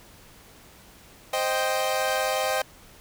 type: chord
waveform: sawtooth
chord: C minor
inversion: none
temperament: equal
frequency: 523.3 / 622.3 / 784 Hz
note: C5 / Eb5 / G5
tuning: 0 / 0 / 0 cents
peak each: -24 dBFS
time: 1.33-2.62 s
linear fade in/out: 5 ms
effects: pink hiss -51 dBFS RMS until 3 s